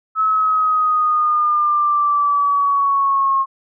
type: linear sweep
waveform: sine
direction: down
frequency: 1297 to 1077 Hz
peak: -13 dBFS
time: 0.15-3.46 s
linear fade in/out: 50 ms
effects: none